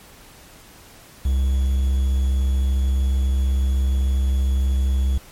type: tone with quantisation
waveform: triangle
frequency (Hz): 66.2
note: C2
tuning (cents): +21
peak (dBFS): -14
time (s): 1.25-5.18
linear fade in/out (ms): 5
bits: 7
effects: pink hiss -46 dBFS RMS until 5.31 s + MP3 64 kbps